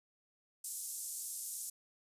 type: band-pass noise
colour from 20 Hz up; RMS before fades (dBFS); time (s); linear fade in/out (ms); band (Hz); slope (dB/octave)
pink; -43; 0.64-1.7; 5; 7200 to 12000; 24
effects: resampled to 32000 Hz